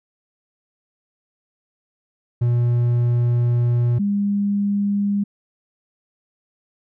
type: tone pair in turn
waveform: triangle / sine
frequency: 120.2 / 202.2 Hz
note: B2 / G#3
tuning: -46 / -46 cents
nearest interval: major sixth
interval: 900 cents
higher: second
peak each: -13 / -17 dBFS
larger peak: first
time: 2.41-3.99 / 3.99-5.24 s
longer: first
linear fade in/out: 10 ms
effects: none